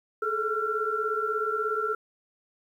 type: tone cluster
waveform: sine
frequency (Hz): 422.8 / 439.4 / 1356 / 1425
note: G#4 / A4 / E6 / F6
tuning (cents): +31 / -2 / +49 / +34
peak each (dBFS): -32 / -32 / -28 / -36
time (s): 0.22-1.95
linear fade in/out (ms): 5
effects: 10-bit